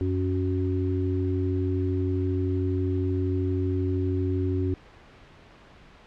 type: harmonic tone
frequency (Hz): 92.7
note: F#2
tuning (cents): +4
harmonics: 1 / 3 / 4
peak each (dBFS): -25 / -29 / -30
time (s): 0.01-4.74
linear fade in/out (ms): 0
effects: pink hiss -51 dBFS RMS until 6.06 s + low-pass 3000 Hz 12 dB/octave